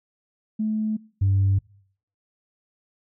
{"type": "tone pair in turn", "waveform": "sine", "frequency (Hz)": [216.2, 97.54], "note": ["A3", "G2"], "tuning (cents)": [-30, -8], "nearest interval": "octave + major second", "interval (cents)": 1378, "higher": "first", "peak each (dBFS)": [-21, -15], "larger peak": "second", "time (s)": [[0.59, 0.97], [1.21, 1.59]], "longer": "neither", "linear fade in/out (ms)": 10, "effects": ["noise-tail reverb RT60 0.6 s tail -25 dB re dry", "tanh soft clip ceiling -14 dBFS"]}